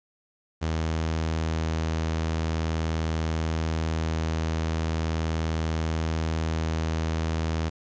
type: tone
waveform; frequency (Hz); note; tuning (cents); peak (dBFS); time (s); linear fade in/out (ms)
sawtooth; 80.4; E2; -43; -21; 0.61-7.7; 20
effects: resampled to 16000 Hz + 9-bit